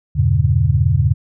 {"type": "chord", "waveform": "sine", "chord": "E diminished seventh", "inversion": "none", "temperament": "just", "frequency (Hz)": [82.41, 98.89, 118.67, 142.4], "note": ["E2", "G2", "Bb2", "Db3"], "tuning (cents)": [0, 16, 31, 47], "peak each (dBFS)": -17, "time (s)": [0.15, 1.14], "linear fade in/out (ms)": 20, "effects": []}